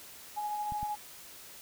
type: tone with tremolo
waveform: sine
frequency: 837 Hz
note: G#5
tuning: 13 cents sharp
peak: -31 dBFS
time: 0.36-0.96 s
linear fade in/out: 20 ms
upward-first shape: sine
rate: 13 Hz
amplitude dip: 30%
type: clicks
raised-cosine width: 5 ms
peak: -30 dBFS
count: 2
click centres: 0.722 / 0.83 s
effects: white hiss -50 dBFS RMS until 1.61 s